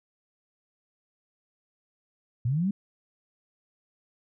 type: linear sweep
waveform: sine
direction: up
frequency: 111.3 to 207.7 Hz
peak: -23 dBFS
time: 2.45-2.71 s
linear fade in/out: 5 ms
effects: none